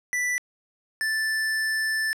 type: tone pair in turn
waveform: square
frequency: 1975.5 / 1760 Hz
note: B6 / A6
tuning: 0 / 0 cents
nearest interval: major second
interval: 200 cents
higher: first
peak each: -24 dBFS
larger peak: neither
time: 0.13-0.38 / 1.01-2.13 s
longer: second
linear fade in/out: 0 ms
effects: low-pass 12000 Hz 12 dB/octave